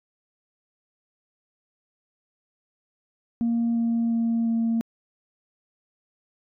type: tone with pitch steps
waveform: sine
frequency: 233.1 / 231.6 / 230.2 / 228.7 Hz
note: A#3 / A#3 / A#3 / A#3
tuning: 0 / -11 / -22 / -33 cents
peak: -19 dBFS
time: 3.41-4.81 s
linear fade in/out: 0 ms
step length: 350 ms
effects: tanh soft clip ceiling -18 dBFS